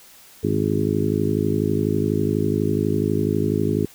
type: harmonic tone with a mistuned harmonic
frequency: 52.1 Hz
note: G#1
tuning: 6 cents sharp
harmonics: 2 / 3 / 4 / 5 / 6 / 7 / 8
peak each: -26 / -26 / -26 / -26 / -26 / -26 / -26 dBFS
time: 0.43-3.86 s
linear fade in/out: 10 ms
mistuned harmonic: 2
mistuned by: -70 cents
effects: white hiss -48 dBFS RMS until 3.94 s